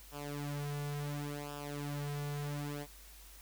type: tone with flanger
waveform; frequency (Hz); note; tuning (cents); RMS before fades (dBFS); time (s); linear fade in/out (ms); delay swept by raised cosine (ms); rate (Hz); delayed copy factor
sawtooth; 145; D3; -22; -40; 0.11-2.87; 50; 0.47 to 3.77; 0.7; -0.8
effects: added 50 Hz sine -55 dBFS peak until 3.41 s + white hiss -57 dBFS RMS until 3.41 s